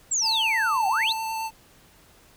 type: exponential two-way sweep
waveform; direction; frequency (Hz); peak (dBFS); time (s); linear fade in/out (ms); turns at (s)
sine; down then up; 7830 to 740 to 4510; -21; 0.11-1.13; 10; 0.88
type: tone with vibrato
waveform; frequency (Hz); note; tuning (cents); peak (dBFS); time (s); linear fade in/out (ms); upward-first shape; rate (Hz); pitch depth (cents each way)
square; 890; A5; +20; -28; 0.21-1.51; 50; sine; 9.2; 12
effects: pink hiss -55 dBFS RMS until 2.36 s